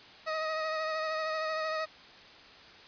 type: tone with vibrato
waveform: 20% pulse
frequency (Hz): 630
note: D#5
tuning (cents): +21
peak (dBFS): -26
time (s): 0.26-1.86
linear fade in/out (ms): 20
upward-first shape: sine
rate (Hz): 13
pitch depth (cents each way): 23
effects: white hiss -52 dBFS RMS until 2.87 s + resampled to 11025 Hz